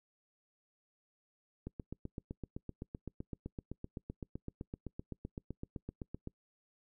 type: click train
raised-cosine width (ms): 3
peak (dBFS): -28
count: 37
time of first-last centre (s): 1.67-6.274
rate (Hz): 7.82
effects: noise-tail reverb RT60 0.1 s tail -25 dB re dry